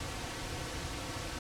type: noise with comb filter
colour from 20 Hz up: pink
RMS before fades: -39 dBFS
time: 0-1.39 s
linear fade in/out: 5 ms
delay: 4.9 ms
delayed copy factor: -0.6
effects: low-pass 8000 Hz 12 dB/octave